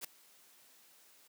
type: noise with ADSR envelope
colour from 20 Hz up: white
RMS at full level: -39 dBFS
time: 0.01-1.28 s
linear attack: 35 ms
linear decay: 3 ms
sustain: -24 dB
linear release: 12 ms
effects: high-pass 200 Hz 12 dB/octave